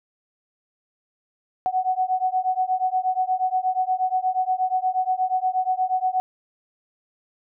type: beating tone pair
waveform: sine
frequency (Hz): 740 / 748.4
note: F#5 / F#5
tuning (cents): 0 / +20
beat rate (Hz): 8.4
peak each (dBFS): -23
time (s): 1.66-6.2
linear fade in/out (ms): 0
effects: none